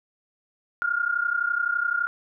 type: tone pair together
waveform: sine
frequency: 1396.9 / 1428.7 Hz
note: F6 / F6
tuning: 0 / +39 cents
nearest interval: unison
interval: 39 cents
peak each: -25 dBFS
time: 0.82-2.07 s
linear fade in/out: 0 ms
effects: none